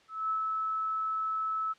sine tone with ADSR envelope, 1303 Hz, E6, 20 cents flat, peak -27 dBFS, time 0.08-1.74 s, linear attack 220 ms, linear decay 100 ms, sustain -2 dB, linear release 25 ms, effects white hiss -62 dBFS RMS until 1.78 s + low-pass 4000 Hz 12 dB/octave

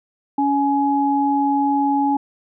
sine tone pair together, 280.8 / 840 Hz, C#4 / G#5, +22 / +19 cents, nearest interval octave + perfect fifth, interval 1897 cents, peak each -18 dBFS, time 0.38-2.17 s, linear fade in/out 5 ms, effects none

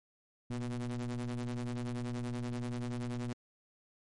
square ring-modulated tone, 61.74 Hz, B1, in tune, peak -33 dBFS, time 0.5-3.33 s, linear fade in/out 5 ms, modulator 180 Hz, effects MP3 48 kbps

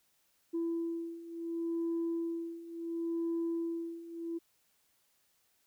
sine beating tone pair, 333.8 / 334.51 Hz, E4 / E4, +22 / +25 cents, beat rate 0.71 Hz, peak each -37 / -34 dBFS, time 0.53-4.39 s, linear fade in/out 20 ms, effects tanh soft clip ceiling -28 dBFS + white hiss -73 dBFS RMS until 5.66 s

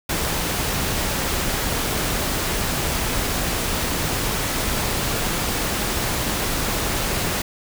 pink noise, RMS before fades -23 dBFS, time 0.09-7.42 s, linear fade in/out 5 ms, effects none

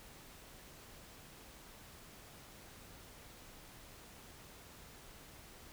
silence, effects pink hiss -56 dBFS RMS until 5.72 s

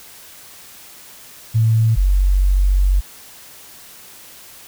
sine tone pair in turn, 112 / 47.09 Hz, A2 / F#1, +31 / +31 cents, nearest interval octave + minor third, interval 1500 cents, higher first, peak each -11 dBFS, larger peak neither, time 1.54-1.96 / 1.96-3.01 s, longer second, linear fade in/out 20 ms, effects white hiss -41 dBFS RMS until 4.67 s

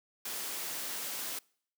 white noise with amplitude modulation, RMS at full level -37 dBFS, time 0.25-1.39 s, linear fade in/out 5 ms, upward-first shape sine, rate 226 Hz, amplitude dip 25%, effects noise-tail reverb RT60 0.6 s tail -26 dB re dry + high-pass 200 Hz 12 dB/octave

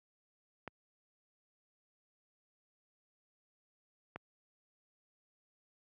clicks, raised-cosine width 0.5 ms, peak -27 dBFS, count 2, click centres 0.677 / 4.16 s, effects high-pass 80 Hz 12 dB/octave

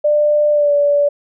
sine tone with pitch glide, 595 to 577.4 Hz, D5 to D5, +22 to -30 cents, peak -10 dBFS, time 0.04-1.09 s, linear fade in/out 10 ms, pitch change -52 cents, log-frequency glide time 0.51-0.73 s, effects none

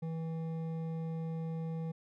triangle tone with hard clipping, 162.7 Hz, E3, 22 cents flat, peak -37 dBFS, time 0.02-1.92 s, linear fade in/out 10 ms, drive 13 dB, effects none

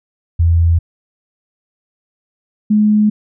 sine tone pair in turn, 83.9 / 211.4 Hz, E2 / G#3, +31 / +31 cents, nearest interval octave + major third, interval 1600 cents, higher second, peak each -8 / -8 dBFS, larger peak neither, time 0.39-0.79 / 2.7-3.1 s, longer neither, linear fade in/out 10 ms, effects none

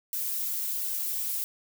violet noise with flanger, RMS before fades -31 dBFS, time 0.13-1.44 s, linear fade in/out 0 ms, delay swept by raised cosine 1.9 to 4.8 ms, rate 1.3 Hz, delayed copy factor +0.9, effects none

